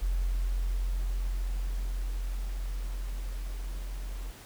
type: tone with level ramp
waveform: sine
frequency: 44.03 Hz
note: F1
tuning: 15 cents sharp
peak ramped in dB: -25 to -34 dBFS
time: 0.01-4.32 s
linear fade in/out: 20 ms
effects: pink hiss -50 dBFS RMS until 4.45 s